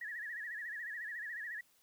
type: tone with vibrato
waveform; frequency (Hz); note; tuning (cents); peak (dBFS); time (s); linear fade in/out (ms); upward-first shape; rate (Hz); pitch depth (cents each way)
sine; 1800; A6; +39; -40; 0.01-1.61; 5; sine; 14; 130
effects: white hiss -70 dBFS RMS until 1.82 s